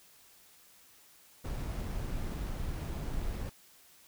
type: noise with sample-and-hold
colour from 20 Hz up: brown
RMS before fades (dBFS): -36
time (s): 1.44-3.5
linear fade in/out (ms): 10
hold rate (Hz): 7350
effects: white hiss -60 dBFS RMS until 4.07 s